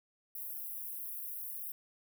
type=high-pass noise; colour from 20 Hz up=white; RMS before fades=-42 dBFS; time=0.35-1.72 s; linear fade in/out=2 ms; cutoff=11000 Hz; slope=48 dB/octave; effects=none